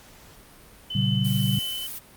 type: tone with tremolo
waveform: sine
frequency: 3029 Hz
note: F#7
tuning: 40 cents sharp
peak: -27 dBFS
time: 0.9-1.87 s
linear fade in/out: 5 ms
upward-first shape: triangle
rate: 1.8 Hz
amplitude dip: 45%
type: chord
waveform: sine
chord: G diminished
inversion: first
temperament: equal with one note detuned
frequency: 116.54 / 138.59 / 191.63 Hz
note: Bb2 / Db3 / G3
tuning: 0 / 0 / -39 cents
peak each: -25 dBFS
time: 0.95-1.59 s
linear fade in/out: 5 ms
type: noise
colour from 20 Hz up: blue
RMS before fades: -35 dBFS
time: 1.24-1.99 s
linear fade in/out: 10 ms
effects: pink hiss -50 dBFS RMS until 2.16 s + Opus 48 kbps